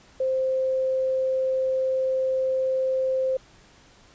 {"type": "tone", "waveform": "sine", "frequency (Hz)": 523.3, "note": "C5", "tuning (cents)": 0, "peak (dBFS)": -21, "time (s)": [0.2, 3.37], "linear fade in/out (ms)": 5, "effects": ["pink hiss -54 dBFS RMS until 4.14 s", "resampled to 16000 Hz"]}